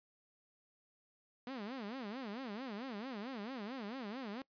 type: tone with vibrato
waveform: sawtooth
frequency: 233.1 Hz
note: A#3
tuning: in tune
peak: -38 dBFS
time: 1.47-4.42 s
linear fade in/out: 2 ms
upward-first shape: sine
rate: 4.5 Hz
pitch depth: 270 cents each way
effects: noise-tail reverb RT60 0.1 s tail -22 dB re dry + resampled to 11025 Hz